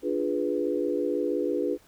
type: chord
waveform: sine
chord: D diminished seventh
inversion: none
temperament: equal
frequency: 293.7 / 349.2 / 415.3 / 493.9 Hz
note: D4 / F4 / Ab4 / Cb5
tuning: 0 / 0 / 0 / 0 cents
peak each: -30 dBFS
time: 0.02-1.78 s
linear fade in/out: 50 ms
effects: pink hiss -59 dBFS RMS until 1.87 s